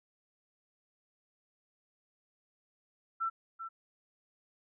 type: tone with echo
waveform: sine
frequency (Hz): 1341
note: E6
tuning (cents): +29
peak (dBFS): -30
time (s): 3.2-3.3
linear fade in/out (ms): 20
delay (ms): 390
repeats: 1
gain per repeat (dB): -9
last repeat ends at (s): 3.69
effects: none